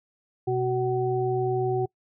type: tone cluster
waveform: sine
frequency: 125.7 / 373.5 / 752 Hz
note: B2 / F#4 / F#5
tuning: +31 / +16 / +28 cents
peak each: -29 / -24 / -30 dBFS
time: 0.47-1.86 s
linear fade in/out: 10 ms
effects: noise-tail reverb RT60 0.1 s tail -24 dB re dry